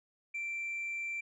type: tone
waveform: sine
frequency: 2349 Hz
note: D7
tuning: in tune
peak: -33 dBFS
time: 0.34-1.21 s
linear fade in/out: 10 ms
effects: tanh soft clip ceiling -33 dBFS